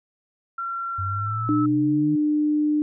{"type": "tone with pitch glide", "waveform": "sine", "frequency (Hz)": [1365, 1304.1], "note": ["F6", "E6"], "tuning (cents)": [-40, -19], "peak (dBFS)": -26, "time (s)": [0.58, 1.66], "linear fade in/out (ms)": 5, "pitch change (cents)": -79, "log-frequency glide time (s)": [1.15, 1.48]}
{"type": "exponential sweep", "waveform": "sine", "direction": "up", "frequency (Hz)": [92.5, 155.56], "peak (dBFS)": -26, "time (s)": [0.98, 2.16], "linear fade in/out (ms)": 10}
{"type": "tone", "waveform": "sine", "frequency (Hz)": 300, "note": "D4", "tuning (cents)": 37, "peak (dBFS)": -18, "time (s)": [1.49, 2.82], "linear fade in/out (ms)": 0}
{"effects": []}